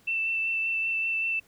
sine tone with vibrato, 2668 Hz, E7, 20 cents sharp, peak -25 dBFS, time 0.07-1.4 s, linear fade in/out 10 ms, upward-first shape sine, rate 5.2 Hz, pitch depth 13 cents each way, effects pink hiss -61 dBFS RMS until 1.47 s

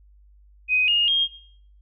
sine tone with pitch steps, 2507 / 2847 / 3232 Hz, D#7 / F7 / G#7, +12 / +33 / -48 cents, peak -17 dBFS, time 0.68-1.28 s, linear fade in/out 50 ms, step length 200 ms, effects noise-tail reverb RT60 0.6 s tail -17 dB re dry + added 50 Hz sine -50 dBFS peak until 1.81 s

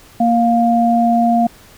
sine tone pair together, 233.1 / 702.6 Hz, A#3 / F5, 0 / +10 cents, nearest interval octave + perfect fifth, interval 1910 cents, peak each -13 dBFS, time 0.2-1.47 s, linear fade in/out 5 ms, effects pink hiss -44 dBFS RMS until 1.77 s

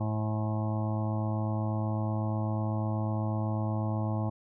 harmonic tone with a mistuned harmonic, 108.1 Hz, A2, 30 cents flat, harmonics 1 / 2 / 3 / 5 / 6 / 7 / 8 / 9 / 10, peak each -29 / -35 / -39 / -43 / -41 / -45 / -42 / -48 / -46 dBFS, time 0-4.3 s, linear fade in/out 10 ms, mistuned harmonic 8, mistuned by -29 cents, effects none

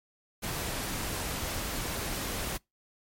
pink noise, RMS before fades -34 dBFS, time 0.42-2.58 s, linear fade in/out 20 ms, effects noise-tail reverb RT60 0.2 s tail -26 dB re dry + MP3 64 kbps

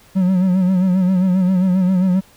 triangle tone with vibrato, 185 Hz, F#3, in tune, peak -10 dBFS, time 0.15-2.21 s, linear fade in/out 20 ms, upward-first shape sine, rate 7.5 Hz, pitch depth 62 cents each way, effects pink hiss -49 dBFS RMS until 2.36 s

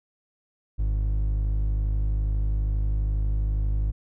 triangle tone pair together, 51.19 / 103.5 Hz, G#1 / G#2, -24 / -5 cents, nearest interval octave, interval 1219 cents, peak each -20 / -30 dBFS, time 0.78-3.92 s, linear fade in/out 20 ms, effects none

